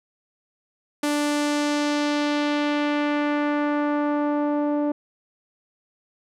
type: tone with low-pass filter sweep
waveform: sawtooth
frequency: 293.7 Hz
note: D4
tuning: in tune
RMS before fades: -23 dBFS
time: 1.03-4.92 s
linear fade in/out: 5 ms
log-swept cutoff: 11000 to 660 Hz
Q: 1.1
effects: none